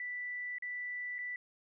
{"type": "tone with dropouts", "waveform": "sine", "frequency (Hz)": 1974, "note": "B6", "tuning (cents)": -1, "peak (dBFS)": -37, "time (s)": [0, 1.36], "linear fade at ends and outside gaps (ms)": 2, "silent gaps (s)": [[0.584, 0.623], [1.184, 1.188]], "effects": []}